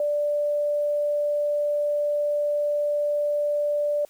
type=tone; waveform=sine; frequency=587.3 Hz; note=D5; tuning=in tune; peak=-21 dBFS; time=0-4.05 s; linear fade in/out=2 ms; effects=white hiss -58 dBFS RMS until 4.09 s + Opus 32 kbps